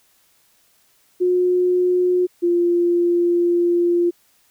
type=tone pair in turn; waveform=sine; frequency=360.9 / 347.2 Hz; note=F#4 / F4; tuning=-43 / -10 cents; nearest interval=minor second; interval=67 cents; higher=first; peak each=-14 dBFS; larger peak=neither; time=1.2-2.27 / 2.42-4.11 s; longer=second; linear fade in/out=20 ms; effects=white hiss -59 dBFS RMS until 4.5 s